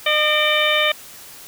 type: harmonic tone with a mistuned harmonic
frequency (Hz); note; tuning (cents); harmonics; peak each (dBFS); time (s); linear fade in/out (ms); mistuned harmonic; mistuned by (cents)
607; D#5; -43; 1 / 2 / 3 / 4 / 5 / 6; -21 / -24 / -23 / -20 / -22 / -23; 0.06-0.92; 5; 4; -62
effects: white hiss -40 dBFS RMS until 1.47 s